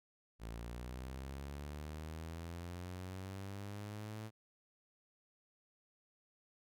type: linear sweep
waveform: sawtooth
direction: up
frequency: 55 to 110 Hz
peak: -40 dBFS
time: 0.39-4.31 s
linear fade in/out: 50 ms
effects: none